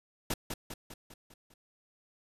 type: noise with echo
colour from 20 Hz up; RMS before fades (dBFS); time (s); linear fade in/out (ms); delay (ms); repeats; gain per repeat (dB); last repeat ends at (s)
pink; -32; 0.3-0.34; 5; 200; 6; -5; 1.54
effects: resampled to 32000 Hz